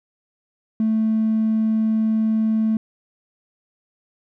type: tone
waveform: triangle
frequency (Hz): 220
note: A3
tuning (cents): 0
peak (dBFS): -13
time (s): 0.8-2.77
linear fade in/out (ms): 2
effects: tanh soft clip ceiling -13 dBFS